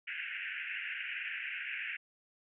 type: band-pass noise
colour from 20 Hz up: white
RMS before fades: -40 dBFS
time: 0.07-1.97 s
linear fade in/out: 10 ms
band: 1500 to 2800 Hz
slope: 96 dB/octave
effects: none